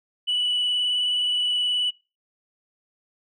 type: tone with vibrato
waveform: sine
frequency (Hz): 2960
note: F#7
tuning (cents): 0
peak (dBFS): -19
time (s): 0.27-1.91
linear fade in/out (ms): 20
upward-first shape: square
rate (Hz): 19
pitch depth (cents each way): 14
effects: noise-tail reverb RT60 0.3 s tail -26 dB re dry + tanh soft clip ceiling -18 dBFS